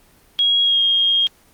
sine tone with pitch glide, 3301 to 3242 Hz, G#7 to G#7, -11 to -42 cents, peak -13 dBFS, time 0.39-1.27 s, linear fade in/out 0 ms, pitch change -31 cents, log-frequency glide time 0.63-0.8 s, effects pink hiss -53 dBFS RMS until 1.53 s + Opus 24 kbps

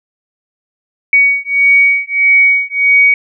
sine beating tone pair, 2249 / 2250.6 Hz, C#7 / C#7, +24 / +26 cents, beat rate 1.6 Hz, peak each -10 dBFS, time 1.13-3.14 s, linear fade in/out 2 ms, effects none

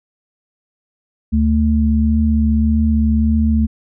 sine tone pair together, 74.3 / 221.2 Hz, D2 / A3, +21 / +9 cents, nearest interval octave + perfect fifth, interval 1888 cents, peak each -14 dBFS, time 1.32-3.67 s, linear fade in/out 20 ms, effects none

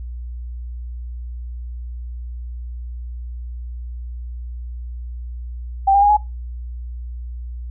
sine tone with pitch steps, 783 / 801.3 / 820 / 839.2 Hz, G5 / G5 / G#5 / G#5, -2 / +38 / -22 / +18 cents, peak -10 dBFS, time 5.87-6.17 s, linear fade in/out 10 ms, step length 75 ms, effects noise-tail reverb RT60 0.2 s tail -18 dB re dry + added 60 Hz sine -27 dBFS peak until 7.7 s

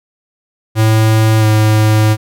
square tone with pitch glide, 110 to 108.05 Hz, A2 to A2, 0 to -31 cents, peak -8 dBFS, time 0.75-2.17 s, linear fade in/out 50 ms, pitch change -31 cents, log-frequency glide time 1.39-1.45 s, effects none

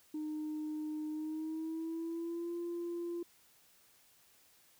sine tone with pitch glide, 306.4 to 343.9 Hz, D#4 to F4, -27 to -27 cents, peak -35 dBFS, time 0.14-3.23 s, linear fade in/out 5 ms, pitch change +200 cents, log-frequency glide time 1.09-2.54 s, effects tanh soft clip ceiling -34 dBFS + white hiss -66 dBFS RMS until 4.79 s

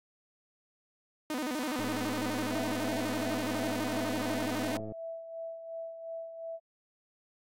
sawtooth tone with vibrato, 277.2 Hz, C#4, in tune, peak -28 dBFS, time 1.3-4.77 s, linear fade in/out 2 ms, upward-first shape square, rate 12 Hz, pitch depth 180 cents each way
click train, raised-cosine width 2 ms, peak -29 dBFS, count 336, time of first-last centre 1.79-4.921 s, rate 107 Hz
sine tone with tremolo, 659.3 Hz, E5, in tune, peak -36 dBFS, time 2.49-6.6 s, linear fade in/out 50 ms, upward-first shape sine, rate 2.8 Hz, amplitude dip 55%
effects AAC 48 kbps

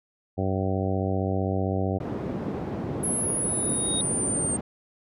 harmonic tone, 95.5 Hz, G2, 45 cents flat, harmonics 1 / 2 / 3 / 4 / 5 / 6 / 7 / 8, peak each -27 / -30 / -32 / -33 / -34 / -35 / -35 / -36 dBFS, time 0.37-1.99 s, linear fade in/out 20 ms
white band-pass noise, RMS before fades -31 dBFS, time 2-4.61 s, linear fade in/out 5 ms, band 100 to 350 Hz, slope 12 dB/octave
sine linear sweep, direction down, 10800 to 8660 Hz, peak -25 dBFS, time 3.03-4.57 s, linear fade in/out 10 ms
sine tone with exponential growth, 3741 Hz, A#7, 5 cents sharp, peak -26 dBFS, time 3.41-4.01 s, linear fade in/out 1 ms, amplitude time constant 130 ms
effects none

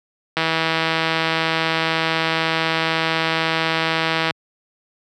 click train, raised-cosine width 0.3 ms, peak -3 dBFS, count 639, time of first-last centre 0.37-4.308 s, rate 162 Hz, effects high-pass 100 Hz 12 dB/octave

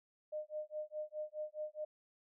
sine tone with tremolo, 610 Hz, D#5, 34 cents flat, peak -37 dBFS, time 0.32-1.85 s, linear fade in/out 10 ms, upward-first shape sine, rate 4.8 Hz, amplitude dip 100%, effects none

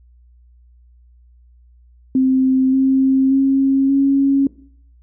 sine tone with pitch steps, 261.6 / 266 / 270.5 / 275.1 Hz, C4 / C4 / C#4 / C#4, 0 / +29 / -42 / -13 cents, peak -11 dBFS, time 2.15-4.47 s, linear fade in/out 2 ms, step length 580 ms, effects noise-tail reverb RT60 0.6 s tail -20 dB re dry + added 60 Hz sine -46 dBFS peak until 5.02 s

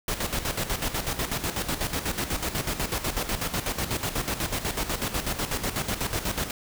pink noise with tremolo, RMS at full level -27 dBFS, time 0.08-6.51 s, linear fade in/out 2 ms, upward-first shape square, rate 8.1 Hz, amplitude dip 65%, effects none

